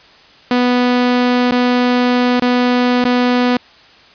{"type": "tone with dropouts", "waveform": "sawtooth", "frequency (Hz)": 246.9, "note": "B3", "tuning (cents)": 0, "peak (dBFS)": -7, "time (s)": [0.51, 3.57], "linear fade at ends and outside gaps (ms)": 2, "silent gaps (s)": [[1.511, 1.52], [2.397, 2.421], [3.041, 3.051]], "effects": ["white hiss -44 dBFS RMS until 4.14 s", "resampled to 11025 Hz"]}